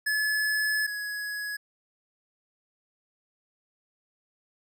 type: tone pair in turn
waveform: square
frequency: 1715 / 1677.8 Hz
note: A6 / G#6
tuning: -45 / +17 cents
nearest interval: unison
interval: 38 cents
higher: first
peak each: -25 / -32 dBFS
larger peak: first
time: 0.06-0.87 / 0.87-1.57 s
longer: first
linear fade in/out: 10 ms
effects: none